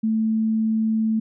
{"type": "tone", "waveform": "sine", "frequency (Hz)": 220.6, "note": "A3", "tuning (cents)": 5, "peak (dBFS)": -18, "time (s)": [0.03, 1.2], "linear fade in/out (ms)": 10, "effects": []}